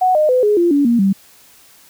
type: tone with pitch steps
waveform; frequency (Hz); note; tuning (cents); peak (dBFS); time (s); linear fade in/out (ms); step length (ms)
sine; 740 / 611.6 / 505.4 / 417.7 / 345.2 / 285.3 / 235.8 / 194.87; F#5 / D#5 / B4 / G#4 / F4 / C#4 / A#3 / G3; 0 / -30 / +40 / +10 / -20 / +50 / +20 / -10; -10; 0.01-1.13; 10; 140
effects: white hiss -47 dBFS RMS until 1.89 s